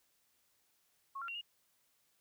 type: tone with pitch steps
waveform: sine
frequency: 1095 / 1380 / 2751 / 2854 Hz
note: C#6 / F6 / F7 / F7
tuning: -22 / -21 / -27 / +37 cents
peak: -40 dBFS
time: 1.15-1.414 s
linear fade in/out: 10 ms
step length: 66 ms
effects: white hiss -75 dBFS RMS until 2.2 s